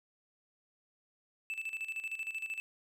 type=tone with tremolo; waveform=triangle; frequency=2637 Hz; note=E7; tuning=in tune; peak=-33 dBFS; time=1.5-2.6 s; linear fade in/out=0 ms; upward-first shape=square; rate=13 Hz; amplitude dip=70%; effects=none